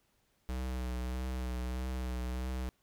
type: tone with vibrato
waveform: square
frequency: 62.9 Hz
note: B1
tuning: 32 cents sharp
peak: -35 dBFS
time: 0.49-2.69 s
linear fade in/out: 0 ms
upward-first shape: sine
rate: 1.6 Hz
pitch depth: 28 cents each way
effects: pink hiss -74 dBFS RMS until 2.82 s